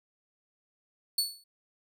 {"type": "tone with exponential decay", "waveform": "sawtooth", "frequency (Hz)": 4435, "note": "C#8", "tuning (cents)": 0, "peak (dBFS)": -20, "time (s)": [1.18, 1.44], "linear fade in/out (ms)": 5, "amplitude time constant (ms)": 56, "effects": []}